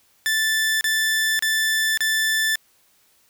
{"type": "tone bursts", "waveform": "sawtooth", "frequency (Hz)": 1760, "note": "A6", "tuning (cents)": 0, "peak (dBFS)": -15, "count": 4, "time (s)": [0.26, 2.556], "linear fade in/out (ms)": 0, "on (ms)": 550, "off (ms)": 32, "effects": ["white hiss -60 dBFS RMS until 3.29 s"]}